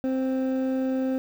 triangle tone pair together, 262.4 / 523.3 Hz, C4 / C5, +5 / 0 cents, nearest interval octave, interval 1195 cents, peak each -22 / -28 dBFS, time 0.04-1.18 s, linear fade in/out 0 ms, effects 8-bit

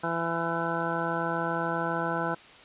harmonic tone, 167.3 Hz, E3, 26 cents sharp, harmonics 1 / 2 / 3 / 4 / 5 / 6 / 8 / 9, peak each -35 / -35 / -35 / -35 / -35 / -35 / -35 / -35 dBFS, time 0.03-2.35 s, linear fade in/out 10 ms, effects white hiss -50 dBFS RMS until 2.64 s + resampled to 8000 Hz

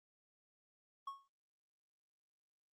triangle tone with exponential decay, 1100 Hz, C#6, 14 cents flat, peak -37 dBFS, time 1.07-1.28 s, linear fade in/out 5 ms, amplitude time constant 45 ms, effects Opus 32 kbps

